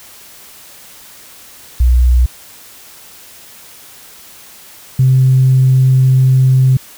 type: tone pair in turn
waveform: sine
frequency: 61.6 / 130.53 Hz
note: B1 / C3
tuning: -4 / -4 cents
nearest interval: octave + minor second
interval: 1300 cents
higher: second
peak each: -5 dBFS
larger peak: neither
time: 1.8-2.26 / 4.99-6.77 s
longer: second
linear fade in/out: 5 ms
effects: tanh soft clip ceiling -1 dBFS + white hiss -38 dBFS RMS until 6.97 s